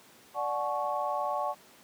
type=chord; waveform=sine; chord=D major seventh; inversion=none; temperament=equal with one note detuned; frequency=587.3 / 740 / 859.4 / 1108.7 Hz; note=D5 / F#5 / A5 / C#6; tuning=0 / 0 / -41 / 0 cents; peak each=-34 dBFS; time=0.34-1.55 s; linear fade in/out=50 ms; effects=pink hiss -56 dBFS RMS until 1.83 s + high-pass 200 Hz 12 dB/octave